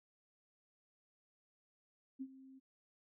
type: tone with ADSR envelope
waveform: sine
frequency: 265.2 Hz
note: C4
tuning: 23 cents sharp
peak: -39 dBFS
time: 2.19-2.6 s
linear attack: 24 ms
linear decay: 56 ms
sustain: -16 dB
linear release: 23 ms
effects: none